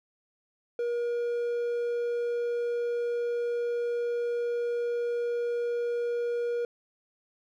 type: tone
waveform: triangle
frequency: 476.4 Hz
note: A#4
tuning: 38 cents sharp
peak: -25 dBFS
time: 0.79-6.65 s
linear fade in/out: 2 ms
effects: none